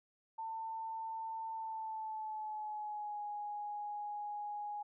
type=tone with pitch glide; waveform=sine; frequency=895 to 830.3 Hz; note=A5 to G#5; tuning=+29 to -1 cents; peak=-39 dBFS; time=0.38-4.83 s; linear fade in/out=10 ms; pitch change=-130 cents; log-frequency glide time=1.52-3.22 s; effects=none